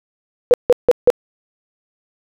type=tone bursts; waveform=sine; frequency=490.7 Hz; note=B4; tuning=11 cents flat; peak=-5 dBFS; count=4; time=0.51-1.102 s; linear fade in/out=0 ms; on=28 ms; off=160 ms; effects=none